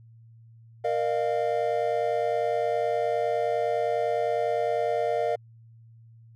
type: chord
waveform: triangle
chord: Bb suspended fourth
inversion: none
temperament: equal with one note detuned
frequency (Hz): 466.2 / 608.7 / 698.5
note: Bb4 / Eb5 / F5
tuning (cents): 0 / -38 / 0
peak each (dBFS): -26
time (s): 0.84-5.36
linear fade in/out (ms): 10
effects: added 114 Hz sine -49 dBFS peak until 6.35 s